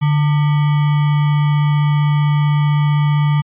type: tone with sample-and-hold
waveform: sine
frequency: 147.4 Hz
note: D3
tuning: 7 cents sharp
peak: -11 dBFS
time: 0.01-3.42 s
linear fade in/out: 20 ms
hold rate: 1050 Hz
effects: resampled to 8000 Hz